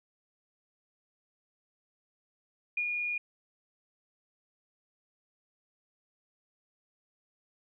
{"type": "tone with ADSR envelope", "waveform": "sine", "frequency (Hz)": 2436, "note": "D#7", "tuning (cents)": -37, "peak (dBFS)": -27, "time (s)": [2.77, 3.18], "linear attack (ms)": 5, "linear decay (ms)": 72, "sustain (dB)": -3, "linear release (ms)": 5, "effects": []}